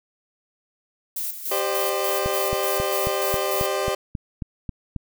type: noise with tremolo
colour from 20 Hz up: violet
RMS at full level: -28 dBFS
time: 1.16-3.67 s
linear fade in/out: 5 ms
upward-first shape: square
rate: 3.4 Hz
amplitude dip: 60%
type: chord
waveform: 30% pulse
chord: G suspended fourth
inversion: none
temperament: equal with one note detuned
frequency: 392 / 523.3 / 601.8 Hz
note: G4 / C5 / D5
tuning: 0 / 0 / +42 cents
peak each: -24 / -25 / -24 dBFS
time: 1.51-3.95 s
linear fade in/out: 5 ms
type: click train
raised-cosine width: 5 ms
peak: -16 dBFS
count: 11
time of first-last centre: 2.26-4.963 s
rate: 3.7 Hz
effects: none